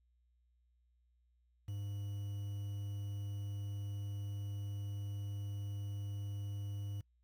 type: tone with quantisation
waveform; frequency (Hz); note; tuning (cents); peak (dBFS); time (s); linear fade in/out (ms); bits
triangle; 101.2; G#2; -44; -37; 1.68-7.01; 5; 10
effects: noise-tail reverb RT60 0.1 s tail -23 dB re dry + added 60 Hz sine -70 dBFS peak until 7.23 s